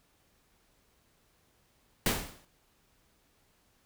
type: noise with exponential decay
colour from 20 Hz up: pink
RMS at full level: -24 dBFS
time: 2.06-2.45 s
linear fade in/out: 1 ms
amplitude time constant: 83 ms
effects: pink hiss -69 dBFS RMS until 3.85 s